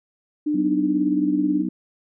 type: tone with pitch glide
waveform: sine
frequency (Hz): 299.4 to 296.5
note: D4 to D4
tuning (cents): +33 to +17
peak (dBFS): -19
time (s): 0.46-1.62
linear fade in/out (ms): 10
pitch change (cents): -16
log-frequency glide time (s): 0.65-1.05
type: harmonic tone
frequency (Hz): 63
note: B1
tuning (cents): +35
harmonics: 3 / 4 / 5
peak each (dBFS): -27 / -27 / -27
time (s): 0.54-1.69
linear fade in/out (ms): 5
effects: none